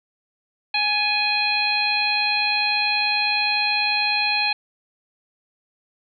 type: harmonic tone with a mistuned harmonic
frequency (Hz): 830.6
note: G#5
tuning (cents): 0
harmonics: 1 / 2 / 3 / 4 / 5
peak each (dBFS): -26 / -32 / -21 / -31 / -24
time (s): 0.74-4.53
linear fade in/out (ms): 5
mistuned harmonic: 2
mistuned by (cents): +33
effects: none